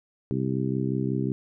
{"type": "harmonic tone", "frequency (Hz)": 65.5, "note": "C2", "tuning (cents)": 2, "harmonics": [2, 3, 4, 5, 6], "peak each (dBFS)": [-28, -30, -31, -32, -33], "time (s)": [0.31, 1.32], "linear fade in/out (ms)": 0, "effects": []}